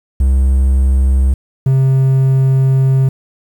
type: tone pair in turn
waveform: triangle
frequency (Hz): 66.2 / 133.05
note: C2 / C3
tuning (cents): +21 / +29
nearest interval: octave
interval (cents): 1208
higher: second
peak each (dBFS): -6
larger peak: neither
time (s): 0.2-1.34 / 1.66-3.09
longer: second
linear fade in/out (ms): 5
effects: 7-bit